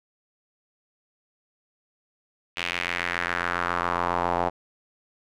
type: tone with band-pass filter sweep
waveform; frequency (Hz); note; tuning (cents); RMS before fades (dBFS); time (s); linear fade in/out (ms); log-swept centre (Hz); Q
square; 43.65; F1; 0; -27; 2.56-4.5; 20; 2700 to 780; 2.4
effects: none